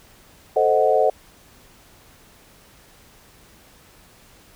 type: chord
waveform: sine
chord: A diminished seventh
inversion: none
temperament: equal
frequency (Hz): 440 / 523.3 / 622.3 / 740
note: A4 / C5 / Eb5 / Gb5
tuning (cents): 0 / 0 / 0 / 0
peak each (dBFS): -20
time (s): 0.56-1.1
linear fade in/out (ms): 5
effects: pink hiss -51 dBFS RMS until 4.55 s